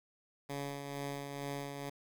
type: tone with tremolo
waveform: 10% pulse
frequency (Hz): 141.1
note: C#3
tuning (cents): +31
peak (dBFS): -29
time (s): 0.49-1.9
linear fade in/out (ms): 10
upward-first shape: triangle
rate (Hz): 2.2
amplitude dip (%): 45
effects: 10-bit